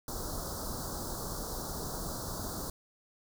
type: band-stop noise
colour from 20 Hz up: pink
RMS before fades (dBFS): -38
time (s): 0.08-2.7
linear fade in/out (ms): 2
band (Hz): 1400 to 4200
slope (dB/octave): 48
effects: none